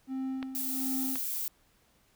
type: tone with tremolo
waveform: triangle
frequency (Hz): 263.7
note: C4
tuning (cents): +14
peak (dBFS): -29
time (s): 0.07-1.19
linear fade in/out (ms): 50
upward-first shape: sine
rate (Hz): 1.4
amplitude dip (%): 65
type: clicks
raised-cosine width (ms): 0.3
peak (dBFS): -23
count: 2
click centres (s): 0.428 / 1.157
type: noise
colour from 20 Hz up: violet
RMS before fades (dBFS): -34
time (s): 0.55-1.48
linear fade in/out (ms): 0
effects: pink hiss -67 dBFS RMS until 2.15 s